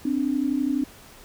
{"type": "tone pair together", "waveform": "sine", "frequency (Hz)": [261.3, 293.3], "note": ["C4", "D4"], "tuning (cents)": [-2, -2], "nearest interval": "major second", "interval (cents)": 200, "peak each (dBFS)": -24, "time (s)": [0.05, 0.84], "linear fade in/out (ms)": 5, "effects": ["pink hiss -48 dBFS RMS until 1.24 s"]}